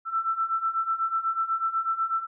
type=beating tone pair; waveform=sine; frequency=1328 / 1336.1 Hz; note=E6 / E6; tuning=+12 / +23 cents; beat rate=8.1 Hz; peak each=-29 / -26 dBFS; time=0.05-2.27 s; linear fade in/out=50 ms; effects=none